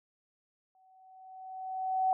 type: tone with exponential growth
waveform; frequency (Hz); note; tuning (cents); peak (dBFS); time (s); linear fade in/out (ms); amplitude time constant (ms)
sine; 754; F#5; +32; -23; 0.75-2.13; 1; 300
effects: none